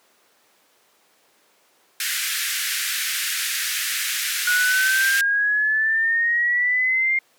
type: band-pass noise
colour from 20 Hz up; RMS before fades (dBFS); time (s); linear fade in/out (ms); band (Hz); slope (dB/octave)
pink; -25; 2-5.21; 2; 1500 to 16000; 48
type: exponential sweep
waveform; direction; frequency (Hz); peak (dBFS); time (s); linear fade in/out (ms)
sine; up; 1454 to 2121; -17; 4.47-7.19; 5
effects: pink hiss -59 dBFS RMS until 7.38 s + high-pass 400 Hz 12 dB/octave